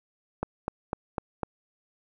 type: click train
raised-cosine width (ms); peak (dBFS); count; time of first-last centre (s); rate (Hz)
1; -14; 5; 0.43-1.433; 3.99
effects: none